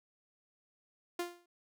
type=tone with exponential decay; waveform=sawtooth; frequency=349.2 Hz; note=F4; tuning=in tune; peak=-28 dBFS; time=1.19-1.46 s; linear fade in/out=5 ms; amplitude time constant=57 ms; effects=none